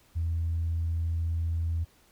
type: tone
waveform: sine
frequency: 82.9 Hz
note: E2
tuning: 10 cents sharp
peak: -25 dBFS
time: 0.15-1.85 s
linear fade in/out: 20 ms
effects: tanh soft clip ceiling -22 dBFS + pink hiss -62 dBFS RMS until 2.11 s